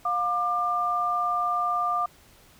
sine tone pair together, 710 / 1194 Hz, F5 / D6, +28 / +28 cents, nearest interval major sixth, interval 900 cents, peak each -28 / -24 dBFS, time 0.05-2.06 s, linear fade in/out 5 ms, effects pink hiss -55 dBFS RMS until 2.59 s

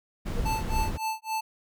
brown noise, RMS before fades -29 dBFS, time 0.25-0.98 s, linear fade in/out 20 ms
triangle tone with exponential growth, 474.1 Hz, A#4, 29 cents sharp, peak -28 dBFS, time 0.32-0.4 s, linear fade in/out 5 ms, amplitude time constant 16 ms
square tone with tremolo, 880 Hz, A5, in tune, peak -27 dBFS, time 0.45-1.41 s, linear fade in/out 10 ms, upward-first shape sine, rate 3.6 Hz, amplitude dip 100%
effects none

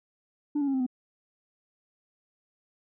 sine tone with pitch steps, 293.7 / 282.7 / 272.1 / 262 / 252.2 Hz, D4 / C#4 / C#4 / C4 / B3, 0 / +34 / -32 / +2 / +36 cents, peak -22 dBFS, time 0.55-0.865 s, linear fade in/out 10 ms, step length 63 ms, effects tanh soft clip ceiling -23 dBFS

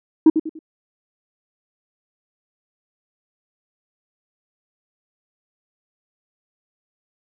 sine tone with echo, 316.7 Hz, D#4, 31 cents sharp, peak -4 dBFS, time 0.26-0.3 s, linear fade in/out 5 ms, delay 97 ms, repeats 3, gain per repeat -10 dB, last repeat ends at 0.591 s, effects tanh soft clip ceiling -5 dBFS

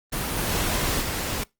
pink noise with level steps, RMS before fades -27 / -25 / -28 dBFS, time 0.12-1.44 s, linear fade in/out 10 ms, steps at 0.37 / 1.01 s, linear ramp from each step 10 ms, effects noise-tail reverb RT60 0.2 s tail -24 dB re dry + Opus 24 kbps

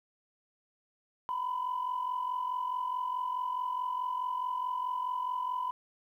sine tone pair together, 962.3 / 1007 Hz, B5 / B5, -45 / +33 cents, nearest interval minor second, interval 78 cents, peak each -36 / -31 dBFS, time 1.29-5.71 s, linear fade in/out 0 ms, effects tanh soft clip ceiling -26 dBFS + 11-bit

